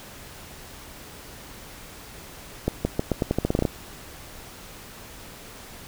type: accelerating click train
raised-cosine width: 2 ms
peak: -8 dBFS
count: 13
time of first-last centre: 2.68-3.652 s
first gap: 170 ms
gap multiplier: 0.85
effects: pink hiss -43 dBFS RMS until 5.87 s